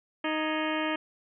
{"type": "harmonic tone with a mistuned harmonic", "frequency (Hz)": 311.1, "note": "D#4", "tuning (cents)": 0, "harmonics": [1, 2, 3, 4, 5, 6, 7, 8, 9, 10], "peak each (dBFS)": [-31, -34, -36, -37, -38, -39, -39, -40, -41, -41], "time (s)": [0.24, 0.96], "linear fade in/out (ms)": 5, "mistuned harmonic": 5, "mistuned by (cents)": 120, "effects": []}